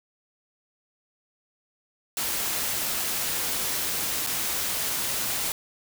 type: noise with dropouts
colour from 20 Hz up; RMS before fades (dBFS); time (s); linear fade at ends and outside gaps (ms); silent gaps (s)
white; -28; 2.17-5.52; 1; 4.265-4.271
effects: none